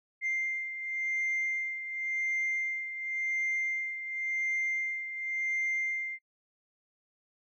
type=beating tone pair; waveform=sine; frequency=2097 / 2097.92 Hz; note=C7 / C7; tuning=+3 / +4 cents; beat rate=0.92 Hz; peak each=-30 / -36 dBFS; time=0.21-6.19 s; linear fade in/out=50 ms; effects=noise-tail reverb RT60 0.1 s tail -25 dB re dry + tanh soft clip ceiling -25 dBFS